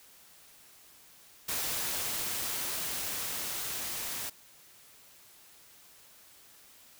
white noise with level ramp, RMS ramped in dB -33 to -37 dBFS, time 1.48-4.3 s, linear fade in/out 10 ms, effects white hiss -57 dBFS RMS until 6.99 s

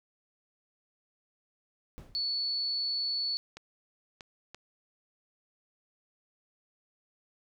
brown noise with exponential decay, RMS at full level -43 dBFS, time 1.98-2.37 s, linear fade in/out 0 ms, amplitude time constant 83 ms
sine tone, 4435 Hz, C#8, in tune, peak -29 dBFS, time 2.15-3.37 s, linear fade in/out 0 ms
clicks, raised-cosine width 0.2 ms, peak -27 dBFS, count 3, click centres 3.57 / 4.208 / 4.546 s
effects none

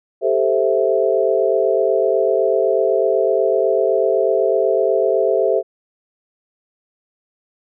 sine chord, A minor seventh, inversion third, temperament equal, 392 / 440 / 523.3 / 659.3 Hz, G4 / A4 / C5 / E5, 0 / 0 / 0 / 0 cents, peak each -19 dBFS, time 0.21-5.63 s, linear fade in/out 50 ms, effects none

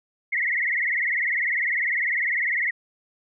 sine tone with vibrato, 2009 Hz, B6, 29 cents sharp, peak -21 dBFS, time 0.32-2.71 s, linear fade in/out 10 ms, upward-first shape triangle, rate 20 Hz, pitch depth 170 cents each way, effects none

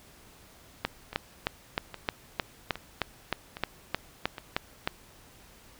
two click trains, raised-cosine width 0.3 ms, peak -10 / -22 dBFS, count 14 / 5, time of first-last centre 0.85-4.875 / 1.13-4.382 s, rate 3.23 / 1.23 Hz, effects pink hiss -55 dBFS RMS until 5.79 s

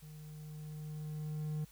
triangle tone with level ramp, 152.7 Hz, D#3, 32 cents flat, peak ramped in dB -47 to -32 dBFS, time 0.02-1.65 s, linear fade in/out 10 ms, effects added 50 Hz sine -62 dBFS peak until 1.71 s + white hiss -63 dBFS RMS until 1.71 s

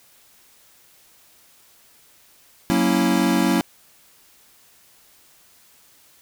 square chord, F# dominant seventh, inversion none, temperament equal, 185 / 233.1 / 277.2 / 329.6 Hz, F#3 / A#3 / C#4 / E4, 0 / 0 / 0 / 0 cents, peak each -23 dBFS, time 2.7-3.61 s, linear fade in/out 0 ms, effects white hiss -54 dBFS RMS until 6.21 s

